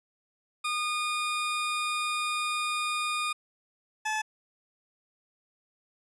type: tone pair in turn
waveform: 20% pulse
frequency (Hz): 1222 / 864.1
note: D#6 / A5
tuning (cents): -32 / -32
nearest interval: tritone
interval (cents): 600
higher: first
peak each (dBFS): -23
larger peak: neither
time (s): 0.64-3.33 / 4.05-4.22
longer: first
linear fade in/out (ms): 10
effects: resampled to 22050 Hz